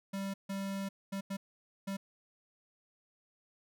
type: tone bursts at uneven times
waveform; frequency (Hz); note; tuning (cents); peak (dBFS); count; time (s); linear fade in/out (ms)
square; 195.8; G3; -2; -36; 5; 0.13-0.34 / 0.49-0.89 / 1.12-1.21 / 1.3-1.37 / 1.87-1.97; 10
effects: none